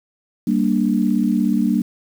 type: chord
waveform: sine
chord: G minor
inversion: none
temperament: equal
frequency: 196 / 233.1 / 293.7 Hz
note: G3 / Bb3 / D4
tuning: 0 / 0 / 0 cents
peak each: -19 / -18 / -21 dBFS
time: 0.47-1.82 s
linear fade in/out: 5 ms
effects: 7-bit